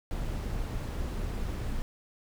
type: noise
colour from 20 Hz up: brown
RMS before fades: -33 dBFS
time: 0.11-1.82 s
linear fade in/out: 0 ms
effects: none